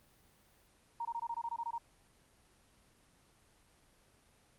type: tone bursts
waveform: sine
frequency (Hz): 932.3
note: A#5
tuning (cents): 0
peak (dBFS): -35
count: 11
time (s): 1-1.781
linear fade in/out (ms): 5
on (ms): 51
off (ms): 22
effects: pink hiss -67 dBFS RMS until 4.58 s + Opus 24 kbps